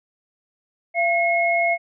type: tone pair together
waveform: sine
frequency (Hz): 683 / 2168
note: F5 / C#7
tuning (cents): -39 / -39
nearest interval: octave + minor sixth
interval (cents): 2000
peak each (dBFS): -19 / -20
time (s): 0.94-1.78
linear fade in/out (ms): 50
effects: none